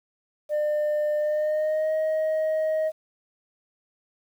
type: tone with pitch glide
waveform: sine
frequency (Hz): 600 to 628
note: D5 to D#5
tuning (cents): +37 to +16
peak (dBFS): -19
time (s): 0.49-2.92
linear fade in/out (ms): 50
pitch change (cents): +79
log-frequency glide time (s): 1.19-1.93
effects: tanh soft clip ceiling -21 dBFS + 9-bit